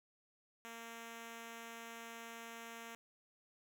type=tone; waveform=5% pulse; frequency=230.3 Hz; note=A#3; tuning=21 cents flat; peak=-37 dBFS; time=0.65-2.95 s; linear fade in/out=0 ms; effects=none